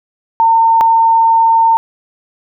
sine tone pair in turn, 908 / 908 Hz, A#5 / A#5, -46 / -46 cents, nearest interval unison, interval 0 cents, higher neither, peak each -6 dBFS, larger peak neither, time 0.4-0.81 / 0.81-1.77 s, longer second, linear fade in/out 0 ms, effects none

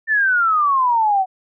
sine exponential sweep, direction down, 1801 to 740 Hz, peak -13 dBFS, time 0.07-1.26 s, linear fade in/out 50 ms, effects none

